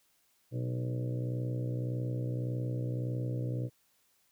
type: harmonic tone with a mistuned harmonic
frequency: 61.74 Hz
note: B1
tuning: in tune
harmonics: 2 / 3 / 4 / 5 / 6 / 7 / 8 / 9 / 10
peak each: -32 / -46 / -49 / -42 / -50 / -50 / -45 / -49 / -56 dBFS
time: 0.51-3.7 s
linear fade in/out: 50 ms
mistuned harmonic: 7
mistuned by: -35 cents
effects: white hiss -71 dBFS RMS until 4.31 s